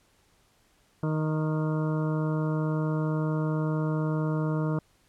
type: harmonic tone with a mistuned harmonic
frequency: 155.56 Hz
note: D#3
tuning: in tune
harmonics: 1 / 2 / 3 / 4 / 6 / 7 / 8 / 9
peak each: -26 / -32 / -36 / -38 / -42 / -43 / -44 / -45 dBFS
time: 1.03-4.79 s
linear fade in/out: 2 ms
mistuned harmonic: 8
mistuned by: -25 cents
effects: pink hiss -65 dBFS RMS until 5.08 s + low-pass 12000 Hz 12 dB/octave